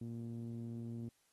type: tone with low-pass filter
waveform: sawtooth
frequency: 116.54 Hz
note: A#2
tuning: in tune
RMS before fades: -44 dBFS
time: 0.01-1.09 s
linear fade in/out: 5 ms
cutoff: 270 Hz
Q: 2.5
effects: white hiss -75 dBFS RMS until 1.32 s + AAC 32 kbps